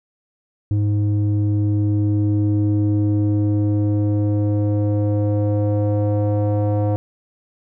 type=tone with low-pass filter sweep; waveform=square; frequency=103.83 Hz; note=G#2; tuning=in tune; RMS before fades=-18 dBFS; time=0.71-6.96 s; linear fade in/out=0 ms; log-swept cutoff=230 to 630 Hz; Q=2.4; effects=none